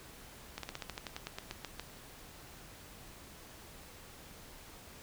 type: slowing click train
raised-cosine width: 0.2 ms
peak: -22 dBFS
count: 14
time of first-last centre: 0.58-1.797 s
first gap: 53 ms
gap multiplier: 1.09
effects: pink hiss -53 dBFS RMS until 5.02 s